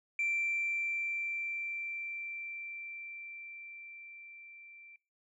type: tone with level ramp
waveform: sine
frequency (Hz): 2349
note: D7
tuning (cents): 0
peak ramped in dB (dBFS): -28 to -52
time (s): 0.19-4.96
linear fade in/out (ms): 2
effects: noise-tail reverb RT60 0.6 s tail -25 dB re dry + tanh soft clip ceiling -26 dBFS